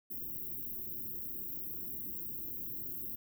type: band-stop noise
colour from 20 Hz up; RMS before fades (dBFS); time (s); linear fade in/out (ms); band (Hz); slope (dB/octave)
white; -41; 0.1-3.16; 10; 400 to 13000; 96
effects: none